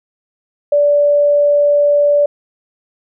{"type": "tone", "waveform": "sine", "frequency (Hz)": 581, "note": "D5", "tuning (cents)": -19, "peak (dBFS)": -8, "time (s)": [0.72, 2.26], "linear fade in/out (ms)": 5, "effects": []}